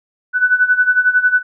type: tone with tremolo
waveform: sine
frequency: 1493 Hz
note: F#6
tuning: 15 cents sharp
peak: -7 dBFS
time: 0.33-1.43 s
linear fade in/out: 50 ms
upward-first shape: sine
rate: 11 Hz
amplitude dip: 80%
effects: none